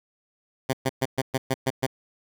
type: tone bursts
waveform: 10% pulse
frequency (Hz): 132.2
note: C3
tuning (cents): +18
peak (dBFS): -13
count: 8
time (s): 0.69-1.866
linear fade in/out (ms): 10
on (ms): 42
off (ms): 120
effects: none